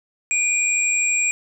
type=tone pair together; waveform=sine; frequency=2395 / 7604 Hz; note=D7 / A#8; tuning=+33 / +33 cents; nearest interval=octave + minor sixth; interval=2000 cents; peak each=-20 dBFS; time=0.31-1.31 s; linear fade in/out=0 ms; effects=none